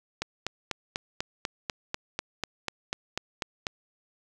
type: click train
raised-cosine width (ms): 0.2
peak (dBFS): -12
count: 15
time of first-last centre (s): 0.22-3.668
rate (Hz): 4.06
effects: none

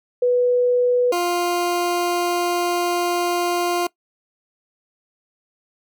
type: tone pair in turn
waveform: sine / 20% pulse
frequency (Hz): 492.3 / 350.6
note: B4 / F4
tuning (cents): -6 / +7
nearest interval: tritone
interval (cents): 587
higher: first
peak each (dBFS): -14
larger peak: neither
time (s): 0.22-1.12 / 1.12-3.87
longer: second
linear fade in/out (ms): 5
effects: noise-tail reverb RT60 0.1 s tail -21 dB re dry

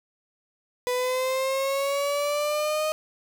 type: linear sweep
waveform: 35% pulse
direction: up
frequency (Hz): 493.7 to 622.3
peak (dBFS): -22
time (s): 0.87-2.92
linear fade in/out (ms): 0
effects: none

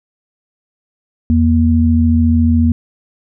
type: tone pair together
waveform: sine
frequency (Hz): 83.6 / 236.8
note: E2 / A#3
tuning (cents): +25 / +27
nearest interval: octave + tritone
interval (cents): 1802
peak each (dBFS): -11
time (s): 1.3-2.72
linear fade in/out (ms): 0
effects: none

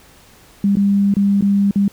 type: tone with dropouts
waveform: sine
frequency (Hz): 200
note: G3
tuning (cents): +35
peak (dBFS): -11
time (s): 0.64-1.88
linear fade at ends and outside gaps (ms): 2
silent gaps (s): 0.755-0.769 / 1.14-1.167 / 1.41-1.423 / 1.71-1.758
effects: pink hiss -47 dBFS RMS until 1.92 s

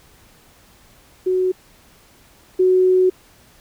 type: tone pair in turn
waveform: sine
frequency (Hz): 370 / 370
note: F#4 / F#4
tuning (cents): 0 / 0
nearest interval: unison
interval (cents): 0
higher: neither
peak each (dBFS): -15 / -11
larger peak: second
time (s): 1.26-1.52 / 2.59-3.1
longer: second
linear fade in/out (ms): 10
effects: pink hiss -51 dBFS RMS until 3.6 s

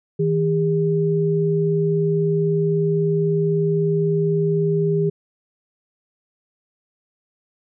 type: tone pair together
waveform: sine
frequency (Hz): 160 / 403.8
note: D#3 / G#4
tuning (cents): +49 / -49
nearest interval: octave + major third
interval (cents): 1602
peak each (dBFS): -19 / -19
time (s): 0.19-5.1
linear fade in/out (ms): 10
effects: none

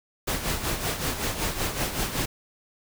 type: noise with tremolo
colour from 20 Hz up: pink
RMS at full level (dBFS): -26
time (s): 0.27-2.26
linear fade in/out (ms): 10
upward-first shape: sine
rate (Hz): 5.3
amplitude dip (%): 60
effects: none

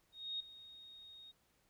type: tone with ADSR envelope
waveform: sine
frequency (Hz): 3729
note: A#7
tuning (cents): 0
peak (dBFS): -37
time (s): 0.12-1.32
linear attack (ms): 280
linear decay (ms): 6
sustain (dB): -16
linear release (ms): 17
effects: pink hiss -75 dBFS RMS until 1.69 s

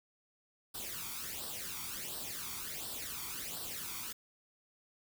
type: noise with flanger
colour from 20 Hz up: white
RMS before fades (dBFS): -42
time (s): 0.74-4.13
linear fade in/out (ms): 10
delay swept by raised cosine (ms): 0.22 to 0.89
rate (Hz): 1.4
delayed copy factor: +0.7
effects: none

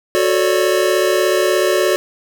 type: chord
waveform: square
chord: D major seventh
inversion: first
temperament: just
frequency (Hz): 367.1 / 440.5 / 550.6 / 587.3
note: F#4 / A4 / C#5 / D5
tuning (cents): -14 / +2 / -12 / 0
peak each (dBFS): -17 / -21 / -22 / -19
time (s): 0.15-1.96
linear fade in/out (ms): 0
effects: none

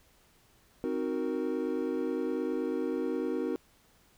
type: chord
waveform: triangle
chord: C half-diminished seventh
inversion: none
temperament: equal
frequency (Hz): 261.6 / 311.1 / 370 / 466.2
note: C4 / Eb4 / Gb4 / Bb4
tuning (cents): 0 / 0 / 0 / 0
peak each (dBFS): -33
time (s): 0.84-3.56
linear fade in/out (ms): 0
effects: pink hiss -64 dBFS RMS until 4.17 s

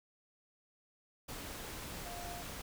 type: tone in noise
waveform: sine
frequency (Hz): 700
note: F5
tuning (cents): +4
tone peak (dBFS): -46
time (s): 2.05-2.43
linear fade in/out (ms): 10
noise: pink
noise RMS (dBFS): -45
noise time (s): 1.28-2.62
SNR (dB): -4
effects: none

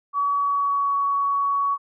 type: tone with pitch glide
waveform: sine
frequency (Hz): 1135 to 1122.6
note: C#6 to C#6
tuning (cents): +41 to +22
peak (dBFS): -19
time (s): 0.13-1.78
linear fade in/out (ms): 50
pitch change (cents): -19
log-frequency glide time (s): 0.34-0.95
effects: none

